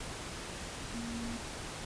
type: tone in noise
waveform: sine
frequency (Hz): 233.1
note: A#3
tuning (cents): 0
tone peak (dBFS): -38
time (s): 0.94-1.37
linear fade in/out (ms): 5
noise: pink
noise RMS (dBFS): -42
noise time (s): 0-1.85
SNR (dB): +1
effects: resampled to 22050 Hz